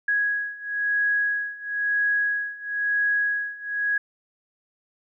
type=beating tone pair; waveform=sine; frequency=1661.2 / 1662.2 Hz; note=G#6 / G#6; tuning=0 / +1 cents; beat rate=1 Hz; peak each=-26 / -24 dBFS; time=0.08-3.98 s; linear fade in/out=5 ms; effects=none